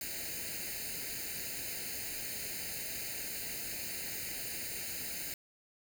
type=noise with comb filter; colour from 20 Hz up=white; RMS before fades=-40 dBFS; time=0.01-5.34 s; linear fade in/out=2 ms; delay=0.44 ms; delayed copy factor=+0.9; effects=none